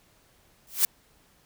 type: noise with exponential growth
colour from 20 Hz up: blue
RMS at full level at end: -17 dBFS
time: 0.67-0.85 s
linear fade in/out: 1 ms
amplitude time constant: 37 ms
effects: pink hiss -62 dBFS RMS until 1.45 s